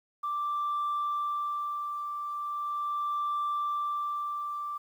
sine tone with tremolo, 1174.7 Hz, D6, in tune, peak -26 dBFS, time 0.23-4.78 s, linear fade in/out 10 ms, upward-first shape sine, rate 0.39 Hz, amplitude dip 50%, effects tanh soft clip ceiling -25 dBFS + 10-bit

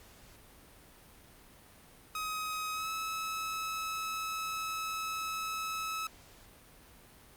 sawtooth tone with pitch glide, 1264 to 1295 Hz, D#6 to E6, +27 to -31 cents, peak -31 dBFS, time 2.15-6.07 s, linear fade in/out 2 ms, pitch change +42 cents, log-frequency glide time 2.73-2.88 s, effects pink hiss -57 dBFS RMS until 7.36 s + Opus 48 kbps

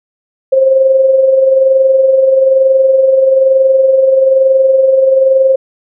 sine tone with amplitude modulation, 531 Hz, C5, 25 cents sharp, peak -3 dBFS, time 0.52-5.56 s, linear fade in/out 10 ms, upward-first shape sine, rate 21.1 Hz, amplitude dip 45%, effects none

